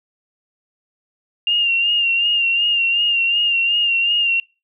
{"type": "tone with vibrato", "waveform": "sine", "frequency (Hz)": 2794, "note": "F7", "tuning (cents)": 0, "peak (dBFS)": -14, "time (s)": [1.47, 4.4], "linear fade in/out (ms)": 2, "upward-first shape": "sine", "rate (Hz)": 2.7, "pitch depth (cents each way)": 42, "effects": ["noise-tail reverb RT60 0.3 s tail -25 dB re dry"]}